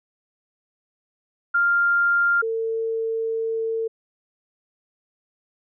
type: tone pair in turn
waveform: sine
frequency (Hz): 1396.9 / 450.3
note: F6 / A4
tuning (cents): 0 / +40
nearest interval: octave + minor sixth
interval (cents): 1960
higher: first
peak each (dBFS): -16 / -22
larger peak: first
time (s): 1.54-2.42 / 2.42-3.88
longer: second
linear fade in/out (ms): 10
effects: none